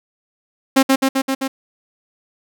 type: tone with echo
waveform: sawtooth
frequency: 267.6 Hz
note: C4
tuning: 39 cents sharp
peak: -5 dBFS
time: 0.76-0.83 s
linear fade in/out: 10 ms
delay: 130 ms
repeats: 5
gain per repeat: -2 dB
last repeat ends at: 1.48 s
effects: none